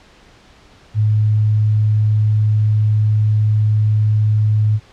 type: tone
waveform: sine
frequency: 106.9 Hz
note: A2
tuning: 49 cents flat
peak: -11 dBFS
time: 0.94-4.8 s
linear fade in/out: 50 ms
effects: pink hiss -47 dBFS RMS until 4.92 s + low-pass 5000 Hz 12 dB/octave